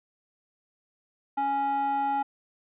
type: tone with band-pass filter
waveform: square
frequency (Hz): 277.2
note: C#4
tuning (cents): 0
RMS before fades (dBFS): -27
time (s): 1.37-2.23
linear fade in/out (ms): 10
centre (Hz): 900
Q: 4.9
effects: resampled to 8000 Hz